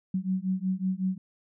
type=beating tone pair; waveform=sine; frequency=184.9 / 190.3 Hz; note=F#3 / F#3; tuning=-1 / +49 cents; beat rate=5.4 Hz; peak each=-29 dBFS; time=0.14-1.18 s; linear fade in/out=5 ms; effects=none